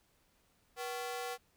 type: ring-modulated tone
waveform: sawtooth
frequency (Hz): 622.3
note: D#5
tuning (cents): 0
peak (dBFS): -31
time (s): 0.76-1.38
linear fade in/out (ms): 50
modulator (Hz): 140
effects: pink hiss -72 dBFS RMS until 1.56 s